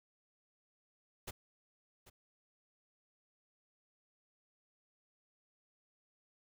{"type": "noise with echo", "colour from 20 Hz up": "pink", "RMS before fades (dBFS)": -43, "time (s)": [1.27, 1.31], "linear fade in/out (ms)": 10, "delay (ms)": 790, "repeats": 1, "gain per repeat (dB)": -15, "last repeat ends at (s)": 2.1, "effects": []}